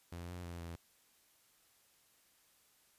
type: tone with pitch steps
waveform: sawtooth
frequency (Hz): 86.3 / 88.8 / 86 / 84.4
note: F2 / F2 / F2 / E2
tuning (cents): -20 / +29 / -26 / +41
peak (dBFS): -40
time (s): 0.12-0.76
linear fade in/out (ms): 5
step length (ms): 160
effects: white hiss -70 dBFS RMS until 2.98 s + resampled to 32000 Hz